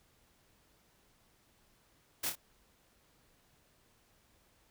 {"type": "noise with echo", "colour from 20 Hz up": "white", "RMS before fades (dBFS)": -35, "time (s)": [2.23, 2.3], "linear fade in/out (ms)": 10, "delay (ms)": 28, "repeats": 2, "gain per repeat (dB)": -6, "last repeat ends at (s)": 2.356, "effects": ["pink hiss -69 dBFS RMS until 4.7 s"]}